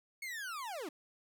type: linear sweep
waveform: 40% pulse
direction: down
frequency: 2217 to 270.8 Hz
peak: -39 dBFS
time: 0.22-0.89 s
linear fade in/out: 5 ms
effects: none